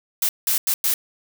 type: noise bursts at uneven times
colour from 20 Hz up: blue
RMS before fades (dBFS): -20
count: 4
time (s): 0.22-0.29 / 0.47-0.58 / 0.67-0.74 / 0.84-0.94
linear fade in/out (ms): 2
effects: none